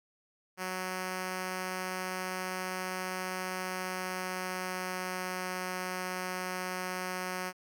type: tone with pitch glide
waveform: 5% pulse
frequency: 185 to 183.62 Hz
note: F#3 to F#3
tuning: 0 to -13 cents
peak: -23 dBFS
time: 0.57-7.53 s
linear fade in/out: 50 ms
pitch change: -13 cents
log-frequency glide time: 3.51-5.54 s
effects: none